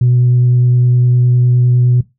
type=tone with vibrato; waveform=sine; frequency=123.47 Hz; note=B2; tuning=in tune; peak=-6 dBFS; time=0.01-2.01 s; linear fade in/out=5 ms; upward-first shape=triangle; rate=9.8 Hz; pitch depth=10 cents each way; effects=noise-tail reverb RT60 0.2 s tail -17 dB re dry + tanh soft clip ceiling -4 dBFS